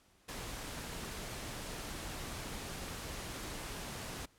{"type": "noise", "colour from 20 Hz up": "pink", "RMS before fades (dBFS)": -43, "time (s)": [0.28, 4.26], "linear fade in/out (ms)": 10, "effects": ["pink hiss -68 dBFS RMS until 4.38 s", "low-pass 12000 Hz 12 dB/octave"]}